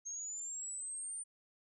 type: linear sweep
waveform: sine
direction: up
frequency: 6400 to 9050 Hz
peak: -40 dBFS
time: 0.05-1.24 s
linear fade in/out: 20 ms
effects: none